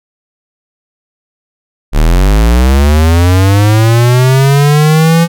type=linear sweep; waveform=square; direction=up; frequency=34.91 to 170 Hz; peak=-5 dBFS; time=1.92-5.28 s; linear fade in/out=50 ms; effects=none